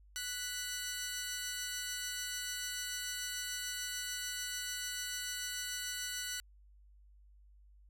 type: tone pair together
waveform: 10% pulse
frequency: 1480 / 1975.6 Hz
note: F#6 / B6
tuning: 0 / 0 cents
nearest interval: perfect fourth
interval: 500 cents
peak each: -31 / -34 dBFS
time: 0.16-6.4 s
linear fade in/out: 0 ms
effects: added 50 Hz sine -58 dBFS peak until 7.89 s